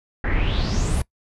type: noise with low-pass filter sweep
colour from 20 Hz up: brown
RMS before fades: -21 dBFS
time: 0.24-1.02 s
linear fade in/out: 5 ms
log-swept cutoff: 1700 to 11000 Hz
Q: 5.7
effects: noise-tail reverb RT60 0.1 s tail -21 dB re dry